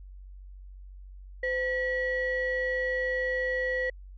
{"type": "tone pair together", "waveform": "sine", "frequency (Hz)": [511.5, 1931], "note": ["C5", "B6"], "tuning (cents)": [-39, -39], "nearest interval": "octave + major seventh", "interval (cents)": 2300, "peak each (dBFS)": -28, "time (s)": [1.43, 3.9], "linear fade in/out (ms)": 5, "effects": ["tanh soft clip ceiling -21 dBFS", "added 47 Hz sine -43 dBFS peak until 4.17 s"]}